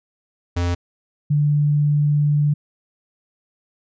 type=tone pair in turn; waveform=square / sine; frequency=87.31 / 147.17 Hz; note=F2 / D3; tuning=0 / +4 cents; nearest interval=major sixth; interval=904 cents; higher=second; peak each=-19 / -14 dBFS; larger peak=second; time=0.56-0.75 / 1.3-2.54 s; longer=second; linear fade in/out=10 ms; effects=resampled to 16000 Hz